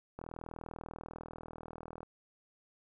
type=click train; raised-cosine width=1 ms; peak=-30 dBFS; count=75; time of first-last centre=0.19-2.031 s; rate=40.2 Hz; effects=12-bit